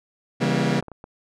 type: chord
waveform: sawtooth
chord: C# diminished seventh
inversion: none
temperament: just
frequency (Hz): 138.59 / 166.31 / 199.57 / 239.5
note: C#3 / E3 / G3 / Bb3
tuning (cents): 0 / +16 / +31 / +47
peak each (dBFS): -21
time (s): 0.4-0.81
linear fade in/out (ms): 20
type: clicks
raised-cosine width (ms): 1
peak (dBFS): -25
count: 6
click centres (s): 0.583 / 0.791 / 0.826 / 0.883 / 0.917 / 1.041
effects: low-pass 6000 Hz 12 dB/octave